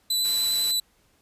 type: tone with vibrato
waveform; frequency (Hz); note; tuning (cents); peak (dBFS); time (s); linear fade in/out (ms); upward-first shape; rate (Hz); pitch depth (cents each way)
sawtooth; 3986; B7; +15; -19; 0.1-0.8; 5; triangle; 10; 16
type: noise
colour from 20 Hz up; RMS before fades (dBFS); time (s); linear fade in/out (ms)
white; -37; 0.24-0.72; 10
effects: pink hiss -64 dBFS RMS until 1.21 s + resampled to 32000 Hz